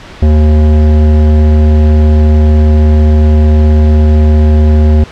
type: tone with hard clipping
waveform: sine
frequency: 76.3 Hz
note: D#2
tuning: 33 cents flat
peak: -5 dBFS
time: 0.22-5.04 s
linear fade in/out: 5 ms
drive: 14 dB
effects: pink hiss -30 dBFS RMS until 5.11 s + low-pass 4000 Hz 12 dB/octave